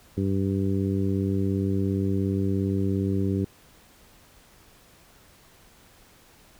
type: harmonic tone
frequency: 97.2 Hz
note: G2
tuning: 14 cents flat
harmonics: 1 / 2 / 3 / 4 / 5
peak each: -26 / -27 / -29 / -31 / -40 dBFS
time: 0.17-3.45 s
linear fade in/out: 5 ms
effects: pink hiss -55 dBFS RMS until 6.59 s